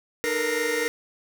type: tone cluster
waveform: 45% pulse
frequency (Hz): 304.5 / 450.9 / 474.9 / 1851 / 2094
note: D#4 / A4 / A#4 / A#6 / C7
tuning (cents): -37 / +42 / +32 / -13 / +1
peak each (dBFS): -34 / -30 / -27 / -30 / -32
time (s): 0.24-0.88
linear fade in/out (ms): 0
effects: none